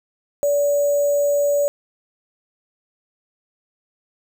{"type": "tone with sample-and-hold", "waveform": "sine", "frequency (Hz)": 575, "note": "D5", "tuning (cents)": -37, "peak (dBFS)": -15, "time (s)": [0.43, 1.68], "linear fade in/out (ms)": 0, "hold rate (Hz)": 7350, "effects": []}